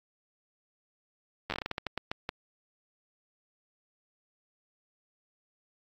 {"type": "slowing click train", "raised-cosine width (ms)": 0.3, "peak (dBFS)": -16, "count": 14, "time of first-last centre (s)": [1.5, 2.291], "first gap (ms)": 10, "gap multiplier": 1.27, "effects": ["AAC 64 kbps"]}